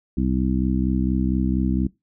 harmonic tone, 64.3 Hz, C2, 30 cents flat, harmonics 1 / 2 / 3 / 4 / 5, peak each -24 / -29 / -23 / -25 / -28 dBFS, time 0.17-1.87 s, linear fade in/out 5 ms, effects noise-tail reverb RT60 0.2 s tail -22 dB re dry

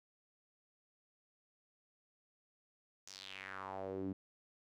sawtooth tone with band-pass filter sweep, 96 Hz, G2, 36 cents flat, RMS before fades -45 dBFS, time 3.07-4.13 s, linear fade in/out 5 ms, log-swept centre 6300 to 240 Hz, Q 3.5, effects none

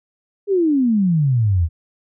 sine exponential sweep, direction down, 415.3 to 77.8 Hz, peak -13 dBFS, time 0.47-1.69 s, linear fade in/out 50 ms, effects none

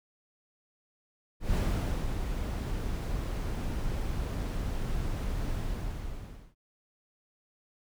brown noise with ADSR envelope, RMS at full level -26 dBFS, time 1.4-6.55 s, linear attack 140 ms, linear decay 530 ms, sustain -6 dB, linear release 990 ms, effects none

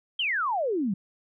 sine exponential sweep, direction down, 3240 to 179.5 Hz, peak -24 dBFS, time 0.19-0.94 s, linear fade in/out 5 ms, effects none

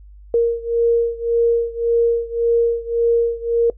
sine beating tone pair, 466.2 / 468 Hz, A#4 / A#4, 0 / +7 cents, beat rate 1.8 Hz, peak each -16 / -18 dBFS, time 0.34-3.7 s, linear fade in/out 2 ms, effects noise-tail reverb RT60 0.1 s tail -20 dB re dry + added 50 Hz sine -39 dBFS peak until 3.77 s

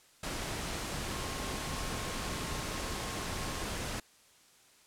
sine tone in noise, 1076 Hz, C6, 48 cents sharp, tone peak -47 dBFS, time 1.11-3.64 s, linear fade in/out 5 ms, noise pink, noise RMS -37 dBFS, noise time 0.23-4 s, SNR -13 dB, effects white hiss -62 dBFS RMS until 4.86 s + low-pass 10000 Hz 12 dB/octave

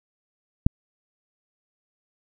click, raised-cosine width 5 ms, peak -3 dBFS, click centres 0.665 s, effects none

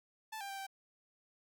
sawtooth tone with pitch steps, 876 / 794 / 784 / 779 Hz, A5 / G5 / G5 / G5, -8 / +22 / 0 / -11 cents, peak -38 dBFS, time 0.32-0.668 s, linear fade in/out 10 ms, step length 87 ms, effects none

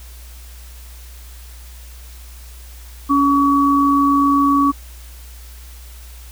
sine tone pair together, 280.6 / 1131.8 Hz, C#4 / C#6, +21 / +36 cents, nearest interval 2 octaves, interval 2415 cents, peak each -14 dBFS, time 3.09-4.72 s, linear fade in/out 20 ms, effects added 60 Hz sine -35 dBFS peak until 6.31 s + white hiss -44 dBFS RMS until 6.31 s

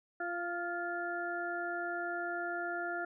harmonic tone with a mistuned harmonic, 346.6 Hz, F4, 13 cents flat, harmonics 1 / 2 / 4 / 5, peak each -41 / -39 / -38 / -45 dBFS, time 0.2-3.05 s, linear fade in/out 5 ms, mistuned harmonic 4, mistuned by +20 cents, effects none

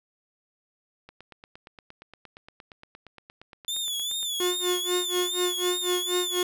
click train, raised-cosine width 0.3 ms, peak -29 dBFS, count 28, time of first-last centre 1.09-4.23 s, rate 8.6 Hz
sawtooth tone with vibrato, 3500 Hz, A7, 10 cents flat, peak -25 dBFS, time 3.68-6.43 s, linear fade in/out 2 ms, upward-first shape sine, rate 2.5 Hz, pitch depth 85 cents each way
45% pulse tone with tremolo, 359.1 Hz, F4, 48 cents sharp, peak -23 dBFS, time 4.4-6.43 s, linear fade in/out 2 ms, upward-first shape sine, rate 4.1 Hz, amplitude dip 95%
effects none

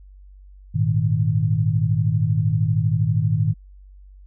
sine chord, Ab suspended second, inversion none, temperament equal, 103.83 / 116.54 / 155.56 Hz, Ab2 / Bb2 / Eb3, 0 / 0 / 0 cents, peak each -21 dBFS, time 0.74-3.54 s, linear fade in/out 20 ms, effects added 48 Hz sine -42 dBFS peak until 4.26 s

